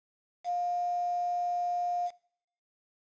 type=tone with quantisation; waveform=sine; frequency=707 Hz; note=F5; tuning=21 cents sharp; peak=-28 dBFS; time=0.44-2.11 s; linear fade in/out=50 ms; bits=8; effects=noise-tail reverb RT60 0.6 s tail -21 dB re dry + resampled to 16000 Hz